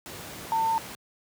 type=tone in noise; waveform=sine; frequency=899 Hz; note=A5; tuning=37 cents sharp; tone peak=-22 dBFS; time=0.52-0.78 s; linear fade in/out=0 ms; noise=pink; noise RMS=-40 dBFS; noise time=0.06-0.95 s; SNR=+15 dB; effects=high-pass 100 Hz 12 dB/octave